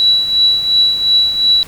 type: tone with tremolo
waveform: sine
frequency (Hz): 3927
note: B7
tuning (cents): -11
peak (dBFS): -6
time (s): 0-1.63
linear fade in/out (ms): 0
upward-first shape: triangle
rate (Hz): 2.8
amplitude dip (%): 70
effects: pink hiss -36 dBFS RMS until 1.67 s